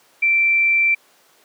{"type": "tone", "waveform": "sine", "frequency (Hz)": 2345, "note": "D7", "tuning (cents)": -3, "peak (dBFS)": -13, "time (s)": [0.22, 0.95], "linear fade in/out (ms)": 10, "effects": ["pink hiss -54 dBFS RMS until 1.44 s", "high-pass 400 Hz 12 dB/octave"]}